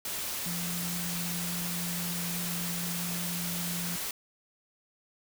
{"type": "tone in noise", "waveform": "sine", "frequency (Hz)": 174, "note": "F3", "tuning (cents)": -6, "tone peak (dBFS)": -35, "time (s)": [0.46, 3.96], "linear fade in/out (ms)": 2, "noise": "white", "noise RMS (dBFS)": -35, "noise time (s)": [0.05, 4.11], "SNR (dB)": -3, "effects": []}